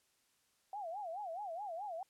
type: tone with vibrato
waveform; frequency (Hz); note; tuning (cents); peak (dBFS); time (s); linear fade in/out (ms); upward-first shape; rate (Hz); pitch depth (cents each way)
sine; 740; F#5; 0; -40; 0.73-2.03; 2; sine; 4.7; 230
effects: white hiss -75 dBFS RMS until 2.09 s + low-pass 11000 Hz 12 dB/octave